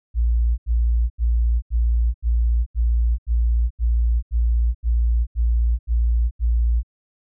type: tone bursts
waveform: sine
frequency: 58 Hz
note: A#1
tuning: 8 cents flat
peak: -15 dBFS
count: 13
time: 0.14-6.832 s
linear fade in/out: 50 ms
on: 440 ms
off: 81 ms
effects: none